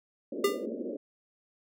pink band-pass noise, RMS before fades -36 dBFS, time 0.32-0.97 s, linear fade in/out 5 ms, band 210 to 590 Hz, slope 96 dB/octave
square tone with exponential decay, 400.8 Hz, G4, 38 cents sharp, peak -20 dBFS, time 0.44-0.66 s, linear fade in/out 5 ms, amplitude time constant 46 ms
effects none

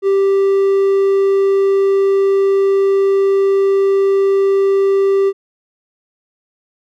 triangle tone, 392 Hz, G4, in tune, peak -8 dBFS, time 0.02-5.33 s, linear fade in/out 50 ms, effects none

